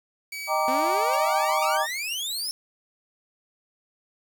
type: tone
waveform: sawtooth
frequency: 2279 Hz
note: C#7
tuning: 47 cents sharp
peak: -29 dBFS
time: 0.32-1.77 s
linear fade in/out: 5 ms
type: chord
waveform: sine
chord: Eb major seventh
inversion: none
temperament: equal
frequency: 622.3 / 784 / 932.3 / 1174.7 Hz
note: Eb5 / G5 / Bb5 / D6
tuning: 0 / 0 / 0 / 0 cents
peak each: -27 dBFS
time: 0.47-1.87 s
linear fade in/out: 50 ms
type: exponential sweep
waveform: sawtooth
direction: up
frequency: 246.9 to 5420 Hz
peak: -25 dBFS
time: 0.68-2.51 s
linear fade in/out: 0 ms
type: tone bursts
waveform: sawtooth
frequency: 2787 Hz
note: F7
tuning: 4 cents flat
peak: -31 dBFS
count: 3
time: 1.13-2.143 s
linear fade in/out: 5 ms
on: 31 ms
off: 460 ms
effects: 8-bit